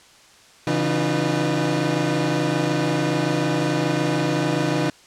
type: tone cluster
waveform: 30% pulse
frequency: 137.7 / 164.6 / 303.8 / 354.6 / 489.6 Hz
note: C#3 / E3 / D#4 / F4 / B4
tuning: -11 / -2 / -41 / +26 / -15 cents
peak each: -23 / -23 / -21 / -26 / -27 dBFS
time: 0.67-4.9 s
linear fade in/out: 2 ms
effects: white hiss -50 dBFS RMS until 5.06 s + low-pass 7000 Hz 12 dB/octave